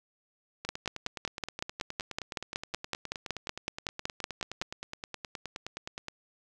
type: two click trains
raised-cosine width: 0.2 ms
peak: -20 / -14 dBFS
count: 53 / 22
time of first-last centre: 0.65-6.084 / 0.69-4.615 s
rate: 9.57 / 5.35 Hz
effects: none